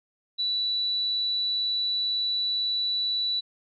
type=tone; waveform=sine; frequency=3951 Hz; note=B7; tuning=in tune; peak=-24 dBFS; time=0.38-3.41 s; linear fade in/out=20 ms; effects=none

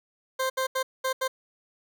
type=tone bursts at uneven times; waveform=20% pulse; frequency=523.3 Hz; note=C5; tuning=in tune; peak=-20 dBFS; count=5; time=0.39-0.5 / 0.57-0.67 / 0.75-0.83 / 1.04-1.13 / 1.21-1.28 s; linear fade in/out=10 ms; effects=none

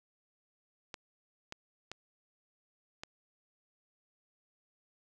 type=clicks; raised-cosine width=0.2 ms; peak=-24 dBFS; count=4; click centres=0.942 / 1.524 / 1.916 / 3.035 s; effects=none

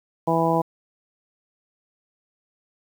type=harmonic tone; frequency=164.81 Hz; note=E3; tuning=in tune; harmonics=1 / 2 / 3 / 4 / 5 / 6; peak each=-25 / -25 / -25 / -25 / -25 / -25 dBFS; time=0.27-0.62 s; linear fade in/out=10 ms; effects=8-bit

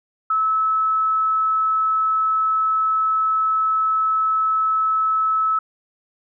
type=tone; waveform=sine; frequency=1300 Hz; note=E6; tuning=24 cents flat; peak=-16 dBFS; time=0.3-5.59 s; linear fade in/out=5 ms; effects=none

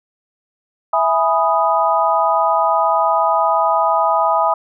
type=chord; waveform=sine; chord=E major seventh; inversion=none; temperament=equal; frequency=659.3 / 830.6 / 987.8 / 1244.5 Hz; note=E5 / G#5 / B5 / D#6; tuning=0 / 0 / 0 / 0 cents; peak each=-18 dBFS; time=0.93-4.54 s; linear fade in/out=5 ms; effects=none

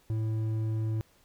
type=tone with hard clipping; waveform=sine; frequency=110 Hz; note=A2; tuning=in tune; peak=-29 dBFS; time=0.1-1.01 s; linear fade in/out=0 ms; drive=6 dB; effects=pink hiss -64 dBFS RMS until 1.24 s

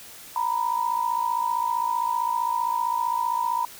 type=tone pair together; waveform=sine; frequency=932.4 / 987.8 Hz; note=A#5 / B5; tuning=0 / 0 cents; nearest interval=minor second; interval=100 cents; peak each=-25 dBFS; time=0.36-3.65 s; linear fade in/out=2 ms; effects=white hiss -44 dBFS RMS until 3.79 s

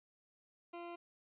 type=tone; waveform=20% pulse; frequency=344.4 Hz; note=F4; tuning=24 cents flat; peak=-40 dBFS; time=0.73-0.96 s; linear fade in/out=10 ms; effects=resampled to 8000 Hz + 13-bit

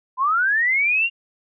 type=linear sweep; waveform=sine; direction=up; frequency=987.8 to 2819 Hz; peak=-16 dBFS; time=0.17-1.1 s; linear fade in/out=50 ms; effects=none

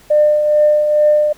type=tone with tremolo; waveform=sine; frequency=600 Hz; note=D5; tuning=37 cents sharp; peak=-6 dBFS; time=0.1-1.33 s; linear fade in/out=10 ms; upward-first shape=triangle; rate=2.3 Hz; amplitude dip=50%; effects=tanh soft clip ceiling -2 dBFS + pink hiss -46 dBFS RMS until 1.37 s

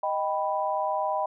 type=chord; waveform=sine; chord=Eb augmented; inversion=none; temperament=equal; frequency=622.3 / 784 / 987.8 Hz; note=Eb5 / G5 / B5; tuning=0 / 0 / 0 cents; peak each=-29 dBFS; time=0.03-1.26 s; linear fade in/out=5 ms; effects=none

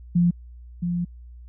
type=tone pair in turn; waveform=sine; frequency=173.8 / 174.6 Hz; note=F3 / F3; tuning=-8 / 0 cents; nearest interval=unison; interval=8 cents; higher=second; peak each=-15 / -22 dBFS; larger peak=first; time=0.15-0.31 / 0.82-1.05 s; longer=second; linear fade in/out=10 ms; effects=added 60 Hz sine -40 dBFS peak until 1.48 s

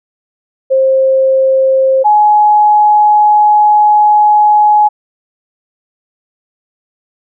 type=tone pair in turn; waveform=sine; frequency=530 / 841.3 Hz; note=C5 / G#5; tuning=+22 / +22 cents; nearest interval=minor sixth; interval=800 cents; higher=second; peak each=-6 / -4 dBFS; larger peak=second; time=0.7-2.04 / 2.04-4.89 s; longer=second; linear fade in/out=20 ms; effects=none

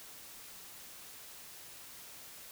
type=silence; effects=white hiss -51 dBFS RMS until 2.51 s

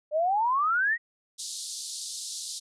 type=exponential sweep; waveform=sine; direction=up; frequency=587.3 to 1931 Hz; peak=-22 dBFS; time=0.11-0.98 s; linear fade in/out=50 ms
type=band-pass noise; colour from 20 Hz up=pink; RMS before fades=-37 dBFS; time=1.38-2.6 s; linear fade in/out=20 ms; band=3800 to 10000 Hz; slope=48 dB/octave
effects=none

